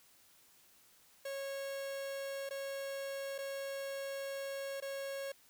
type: tone with dropouts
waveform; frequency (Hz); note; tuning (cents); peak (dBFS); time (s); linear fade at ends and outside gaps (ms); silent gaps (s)
45% pulse; 549; C#5; -17; -39; 1.25-5.32; 5; 2.492-2.507 / 3.381-3.386 / 4.803-4.822
effects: white hiss -65 dBFS RMS until 5.49 s